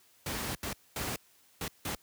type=noise bursts at uneven times; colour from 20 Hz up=pink; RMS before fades=-35 dBFS; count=5; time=0.26-0.55 / 0.63-0.73 / 0.96-1.16 / 1.61-1.68 / 1.85-1.95 s; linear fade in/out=2 ms; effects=white hiss -64 dBFS RMS until 2.02 s + high-pass 60 Hz 12 dB/octave